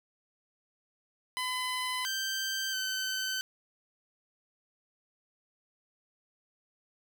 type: tone with pitch steps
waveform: 15% pulse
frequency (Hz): 1011 / 1563 / 1531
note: B5 / G6 / G6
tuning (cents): +40 / -6 / -41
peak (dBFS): -25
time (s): 1.37-3.41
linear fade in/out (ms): 0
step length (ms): 680
effects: none